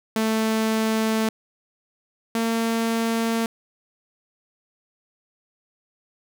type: tone pair in turn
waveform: sawtooth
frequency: 220.7 / 227.8 Hz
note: A3 / A#3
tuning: +5 / -40 cents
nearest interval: minor second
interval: 55 cents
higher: second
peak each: -16 / -17 dBFS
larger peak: first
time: 0.16-1.29 / 2.35-3.46 s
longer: first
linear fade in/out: 2 ms
effects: none